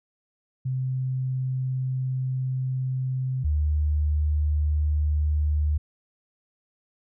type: tone pair in turn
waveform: sine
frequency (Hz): 129.8 / 75.16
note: C3 / D2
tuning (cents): -13 / +41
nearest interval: major sixth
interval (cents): 946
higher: first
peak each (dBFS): -24 / -20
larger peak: second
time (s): 0.65-3.44 / 3.44-5.78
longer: first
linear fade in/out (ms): 10
effects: none